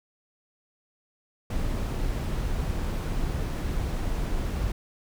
brown noise, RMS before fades -28 dBFS, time 1.5-4.72 s, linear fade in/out 5 ms, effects none

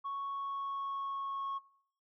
sine tone with pitch glide, 1108.7 to 1097.2 Hz, C#6 to C#6, 0 to -18 cents, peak -34 dBFS, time 0.04-1.59 s, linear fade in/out 20 ms, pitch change -18 cents, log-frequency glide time 0.28-1.46 s, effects noise-tail reverb RT60 0.6 s tail -20 dB re dry + tanh soft clip ceiling -33 dBFS

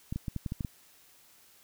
clicks, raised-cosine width 5 ms, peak -21 dBFS, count 8, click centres 0.125 / 0.16 / 0.282 / 0.363 / 0.462 / 0.521 / 0.608 / 0.648 s, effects white hiss -60 dBFS RMS until 1.63 s

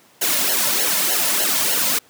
white noise with flanger, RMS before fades -19 dBFS, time 0.21-1.99 s, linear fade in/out 10 ms, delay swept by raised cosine 0.82 to 2.62 ms, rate 3.3 Hz, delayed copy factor -0.85, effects pink hiss -52 dBFS RMS until 2.09 s + high-pass 200 Hz 12 dB/octave

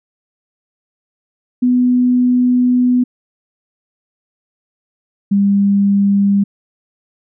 sine tone pair in turn, 248.5 / 199.93 Hz, B3 / G3, +11 / +34 cents, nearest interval major third, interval 377 cents, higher first, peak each -9 dBFS, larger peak neither, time 1.62-3.04 / 5.31-6.44 s, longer first, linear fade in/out 10 ms, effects none

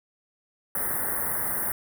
white band-stop noise, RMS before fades -28 dBFS, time 0.75-1.72 s, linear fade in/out 2 ms, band 2000 to 9200 Hz, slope 96 dB/octave, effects none

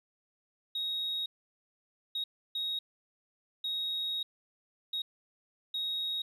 sine tone bursts at uneven times, 3771 Hz, A#7, 19 cents sharp, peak -30 dBFS, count 6, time 0.75-1.26 / 2.15-2.24 / 2.55-2.79 / 3.64-4.23 / 4.93-5.02 / 5.74-6.22 s, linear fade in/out 5 ms, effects tanh soft clip ceiling -28 dBFS + 11-bit

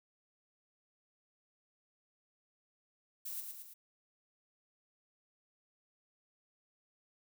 violet noise with echo, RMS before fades -42 dBFS, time 3.25-3.41 s, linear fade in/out 10 ms, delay 110 ms, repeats 3, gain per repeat -4 dB, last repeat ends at 3.74 s, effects none

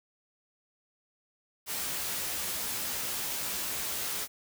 white noise with comb filter, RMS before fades -34 dBFS, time 1.66-4.28 s, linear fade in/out 50 ms, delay 16 ms, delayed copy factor +0.6, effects none

